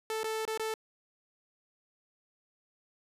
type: tone with dropouts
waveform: sawtooth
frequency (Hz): 440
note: A4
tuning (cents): 0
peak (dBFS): -28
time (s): 0.1-0.74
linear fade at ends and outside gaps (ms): 1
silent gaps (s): 0.233-0.242 / 0.452-0.477 / 0.575-0.596
effects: resampled to 32000 Hz